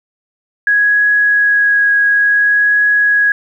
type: tone with vibrato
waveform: sine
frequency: 1661.2 Hz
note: G#6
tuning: in tune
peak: -8 dBFS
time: 0.67-3.32 s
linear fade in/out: 2 ms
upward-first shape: triangle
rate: 0.57 Hz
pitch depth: 12 cents each way
effects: 8-bit